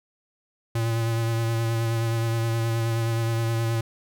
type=tone with vibrato; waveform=square; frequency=114.6 Hz; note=A#2; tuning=29 cents flat; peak=-23 dBFS; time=0.75-3.81 s; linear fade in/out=5 ms; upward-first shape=sine; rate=9.5 Hz; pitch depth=21 cents each way; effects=none